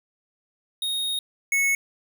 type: tone pair in turn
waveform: square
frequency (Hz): 3729 / 2201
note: A#7 / C#7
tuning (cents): 0 / -13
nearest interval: major sixth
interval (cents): 913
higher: first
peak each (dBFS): -25 / -20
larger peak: second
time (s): 0.82-1.19 / 1.52-1.75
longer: first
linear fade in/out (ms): 2
effects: none